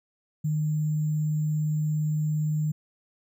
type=tone with sample-and-hold; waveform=sine; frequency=152.9 Hz; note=D#3; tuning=30 cents flat; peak=-23 dBFS; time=0.44-2.72 s; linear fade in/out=10 ms; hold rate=7350 Hz; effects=none